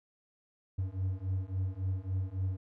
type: beating tone pair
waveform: triangle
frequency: 92.5 / 96.1 Hz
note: F#2 / G2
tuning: 0 / -34 cents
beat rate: 3.6 Hz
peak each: -33 / -32 dBFS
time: 0.78-2.57 s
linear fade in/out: 10 ms
effects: none